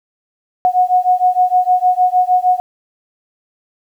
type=beating tone pair; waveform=sine; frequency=727 / 733.5 Hz; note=F#5 / F#5; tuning=-31 / -15 cents; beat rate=6.5 Hz; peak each=-13 dBFS; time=0.65-2.6 s; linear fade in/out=0 ms; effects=8-bit

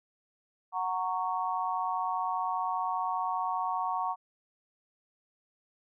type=chord; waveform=sine; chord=F# major; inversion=none; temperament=just; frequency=740 / 925 / 1110 Hz; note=F#5 / A#5 / C#6; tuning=0 / -14 / +2 cents; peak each=-33 dBFS; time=0.72-4.16 s; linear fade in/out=50 ms; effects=none

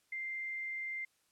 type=tone; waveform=sine; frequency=2093 Hz; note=C7; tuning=in tune; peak=-37 dBFS; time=0.12-1.05 s; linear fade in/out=5 ms; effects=white hiss -74 dBFS RMS until 1.31 s + low-pass 11000 Hz 12 dB/octave

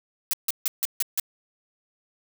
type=noise bursts; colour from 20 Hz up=blue; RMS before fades=-24 dBFS; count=6; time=0.31-1.198 s; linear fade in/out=0 ms; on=23 ms; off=150 ms; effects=none

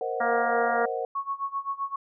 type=chord; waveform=sine; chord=C half-diminished seventh; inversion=third; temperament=equal; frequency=466.2 / 523.3 / 622.3 / 740 Hz; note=Bb4 / C5 / Eb5 / Gb5; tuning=0 / 0 / 0 / 0 cents; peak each=-31 / -33 / -37 / -32 dBFS; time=0.01-1.05 s; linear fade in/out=2 ms
type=harmonic tone; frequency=235.1 Hz; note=A#3; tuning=15 cents sharp; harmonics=1 / 2 / 3 / 4 / 5 / 6 / 7 / 8; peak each=-37 / -31 / -26 / -34 / -33 / -30 / -37 / -35 dBFS; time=0.2-0.86 s; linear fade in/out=10 ms
type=tone with tremolo; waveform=sine; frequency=1105 Hz; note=C#6; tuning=6 cents flat; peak=-25 dBFS; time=1.15-1.96 s; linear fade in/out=5 ms; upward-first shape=sine; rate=7.7 Hz; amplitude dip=90%
effects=none

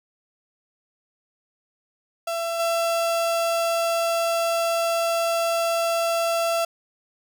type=tone with level steps; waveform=35% pulse; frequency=671 Hz; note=E5; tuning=31 cents sharp; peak=-23 / -19 dBFS; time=2.27-6.65 s; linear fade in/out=5 ms; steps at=2.59 s; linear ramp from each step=10 ms; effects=none

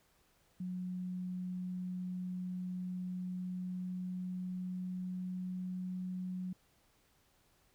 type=tone with pitch glide; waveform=sine; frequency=182 to 183.37 Hz; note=F#3 to F#3; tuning=-28 to -15 cents; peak=-37 dBFS; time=0.6-6.53 s; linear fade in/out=5 ms; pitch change=+13 cents; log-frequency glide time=3.02-5.93 s; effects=pink hiss -71 dBFS RMS until 7.74 s

